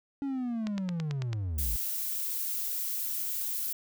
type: linear sweep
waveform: triangle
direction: down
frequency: 282.2 to 46.25 Hz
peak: -28 dBFS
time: 0.22-1.76 s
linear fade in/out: 0 ms
type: click train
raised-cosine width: 0.2 ms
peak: -21 dBFS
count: 7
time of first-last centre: 0.67-1.331 s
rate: 9.08 Hz
type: noise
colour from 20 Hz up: violet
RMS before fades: -33 dBFS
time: 1.58-3.73 s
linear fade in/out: 5 ms
effects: none